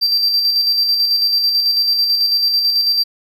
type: tone with tremolo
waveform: triangle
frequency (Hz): 4699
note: D8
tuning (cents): 0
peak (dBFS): -10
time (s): 0.01-3.04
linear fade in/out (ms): 20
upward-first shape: square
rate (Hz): 9.1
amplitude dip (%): 35
effects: none